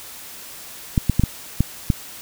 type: clicks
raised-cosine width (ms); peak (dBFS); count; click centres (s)
5; -3; 6; 0.978 / 1.097 / 1.196 / 1.237 / 1.606 / 1.902
effects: white hiss -38 dBFS RMS until 2.21 s